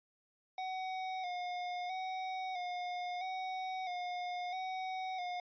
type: tone with vibrato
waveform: square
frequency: 733 Hz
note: F#5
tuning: 16 cents flat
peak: -38 dBFS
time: 0.58-5.4 s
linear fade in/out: 2 ms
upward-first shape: square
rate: 0.76 Hz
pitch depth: 40 cents each way
effects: resampled to 11025 Hz